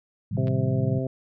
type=chord; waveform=sine; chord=A half-diminished seventh; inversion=none; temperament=equal; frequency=110 / 130.81 / 155.56 / 196 Hz; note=A2 / C3 / Eb3 / G3; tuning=0 / 0 / 0 / 0 cents; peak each=-27 / -31 / -30 / -31 dBFS; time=0.31-0.99 s; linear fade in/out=10 ms
type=harmonic tone; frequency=130.81 Hz; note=C3; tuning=in tune; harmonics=1 / 2 / 3 / 4 / 5; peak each=-28 / -31 / -33 / -34 / -35 dBFS; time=0.37-1.07 s; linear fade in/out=2 ms
type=clicks; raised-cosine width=0.3 ms; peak=-28 dBFS; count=2; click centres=0.472 / 0.481 s
effects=none